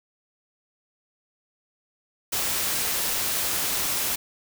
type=noise; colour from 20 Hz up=white; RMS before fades=-26 dBFS; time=2.32-4.16 s; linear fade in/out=10 ms; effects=none